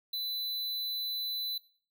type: tone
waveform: square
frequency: 4000 Hz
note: B7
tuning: 21 cents sharp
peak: -33 dBFS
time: 0.13-1.58 s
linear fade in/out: 5 ms
effects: noise-tail reverb RT60 0.5 s tail -21 dB re dry